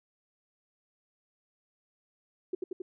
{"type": "tone with echo", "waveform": "sine", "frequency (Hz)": 367.7, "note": "F#4", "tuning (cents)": -11, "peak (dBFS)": -28, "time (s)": [2.53, 2.55], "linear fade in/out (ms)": 5, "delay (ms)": 90, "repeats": 3, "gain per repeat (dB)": -2, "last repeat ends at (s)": 2.82, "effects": []}